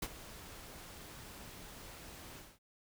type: noise with ADSR envelope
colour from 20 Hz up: pink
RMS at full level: -37 dBFS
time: 0.02-2.59 s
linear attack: 7 ms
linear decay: 47 ms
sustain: -14 dB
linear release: 220 ms
effects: none